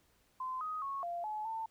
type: tone with pitch steps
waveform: sine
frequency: 1031 / 1253 / 1100 / 692 / 854 / 894 Hz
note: C6 / D#6 / C#6 / F5 / G#5 / A5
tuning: -26 / +12 / -14 / -16 / +48 / +27 cents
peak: -36 dBFS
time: 0.4-1.66 s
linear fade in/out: 5 ms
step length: 210 ms
effects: pink hiss -71 dBFS RMS until 1.7 s